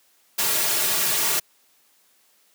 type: noise with comb filter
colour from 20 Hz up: white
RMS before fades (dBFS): -22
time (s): 0.38-1.4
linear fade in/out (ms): 10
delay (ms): 3.9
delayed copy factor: -0.9
effects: white hiss -61 dBFS RMS until 2.54 s + high-pass 200 Hz 12 dB/octave